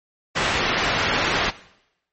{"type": "low-pass noise", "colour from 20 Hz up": "white", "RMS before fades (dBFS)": -22, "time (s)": [0.35, 1.51], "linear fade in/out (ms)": 20, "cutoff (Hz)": 2600, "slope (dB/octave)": 12, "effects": ["noise-tail reverb RT60 0.8 s tail -18 dB re dry", "MP3 32 kbps"]}